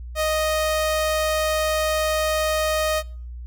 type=tone; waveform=sawtooth; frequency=622.3 Hz; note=D#5; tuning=in tune; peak=-16 dBFS; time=0.15-3.03 s; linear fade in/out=50 ms; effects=noise-tail reverb RT60 0.5 s tail -25 dB re dry + added 60 Hz sine -32 dBFS peak until 3.46 s